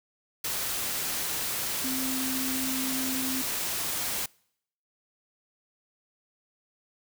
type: tone in noise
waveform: sine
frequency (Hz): 261.6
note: C4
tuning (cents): 0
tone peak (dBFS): -31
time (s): 1.84-3.42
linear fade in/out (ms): 5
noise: white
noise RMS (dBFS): -31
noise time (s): 0.44-4.26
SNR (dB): -3
effects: noise-tail reverb RT60 0.7 s tail -26 dB re dry